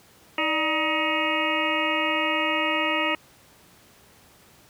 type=harmonic tone with a mistuned harmonic; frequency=315.6 Hz; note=D#4; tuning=25 cents sharp; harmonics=1 / 2 / 3 / 4 / 6 / 7 / 8 / 9; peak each=-30 / -30 / -30 / -30 / -30 / -30 / -30 / -30 dBFS; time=0.38-3.15 s; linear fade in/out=2 ms; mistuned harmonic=2; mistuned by=-98 cents; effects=pink hiss -54 dBFS RMS until 4.69 s + high-pass 80 Hz 12 dB/octave